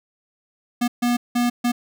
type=tone bursts at uneven times; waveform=square; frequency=241.7 Hz; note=B3; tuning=37 cents flat; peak=-18 dBFS; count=4; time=0.81-0.88 / 1.02-1.17 / 1.35-1.5 / 1.64-1.72 s; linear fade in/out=10 ms; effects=none